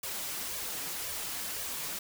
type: noise with flanger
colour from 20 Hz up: white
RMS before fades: -37 dBFS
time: 0.03-1.99 s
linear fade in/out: 5 ms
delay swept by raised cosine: 1.7 to 7.1 ms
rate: 1.9 Hz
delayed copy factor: +0.7
effects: none